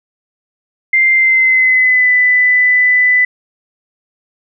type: tone with pitch glide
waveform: sine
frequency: 2093 to 1995 Hz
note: C7 to B6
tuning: 0 to +17 cents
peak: -7 dBFS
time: 0.93-3.25 s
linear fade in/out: 5 ms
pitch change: -83 cents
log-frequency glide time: 1.13-2.11 s
effects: none